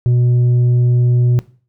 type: tone with tanh clipping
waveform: triangle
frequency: 122.3 Hz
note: B2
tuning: 16 cents flat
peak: -11 dBFS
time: 0.06-1.39 s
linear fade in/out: 0 ms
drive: 9 dB
effects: noise-tail reverb RT60 0.4 s tail -18 dB re dry